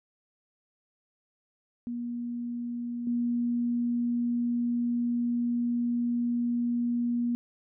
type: tone with level steps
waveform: sine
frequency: 239.2 Hz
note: A#3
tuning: 45 cents sharp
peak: -31 / -25 dBFS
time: 1.87-7.35 s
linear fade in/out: 0 ms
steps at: 3.07 s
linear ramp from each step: 2 ms
effects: none